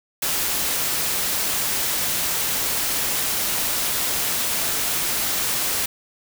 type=noise; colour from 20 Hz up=white; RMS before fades=-23 dBFS; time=0.22-5.86 s; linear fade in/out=5 ms; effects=none